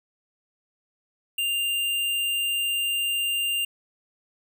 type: tone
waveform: square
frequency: 2794 Hz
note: F7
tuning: in tune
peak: -24 dBFS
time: 1.38-3.65 s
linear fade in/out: 5 ms
effects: none